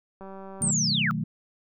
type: click train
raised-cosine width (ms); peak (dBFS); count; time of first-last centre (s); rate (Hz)
1; -29; 97; 0.21-0.707; 193
type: chord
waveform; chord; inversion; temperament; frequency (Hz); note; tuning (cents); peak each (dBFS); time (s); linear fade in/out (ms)
sine; B dominant seventh; none; equal; 123.47 / 155.56 / 185 / 220; B2 / D#3 / F#3 / A3; 0 / 0 / 0 / 0; -34 / -30 / -32 / -31; 0.61-1.24; 5
type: linear sweep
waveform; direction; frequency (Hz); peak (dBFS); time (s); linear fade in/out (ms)
sine; down; 9020 to 1189; -23; 0.62-1.11; 0
effects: none